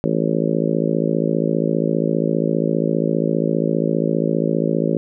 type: harmonic tone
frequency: 55 Hz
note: A1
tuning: in tune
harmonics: 3 / 4 / 5 / 6 / 7 / 8 / 9 / 10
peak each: -22 / -23 / -24 / -25 / -25 / -26 / -27 / -27 dBFS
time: 0.04-4.97 s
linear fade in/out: 0 ms
effects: none